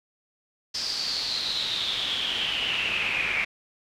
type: noise with band-pass filter sweep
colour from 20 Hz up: brown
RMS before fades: -28 dBFS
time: 0.74-3.45 s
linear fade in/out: 10 ms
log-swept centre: 5000 to 2300 Hz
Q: 8.5
effects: none